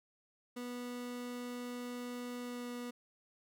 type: tone with pitch glide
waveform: 30% pulse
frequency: 244.9 to 243.3 Hz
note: B3 to B3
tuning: -14 to -26 cents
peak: -38 dBFS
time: 0.56-2.91 s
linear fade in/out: 10 ms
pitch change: -12 cents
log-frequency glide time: 2.41-2.69 s
effects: none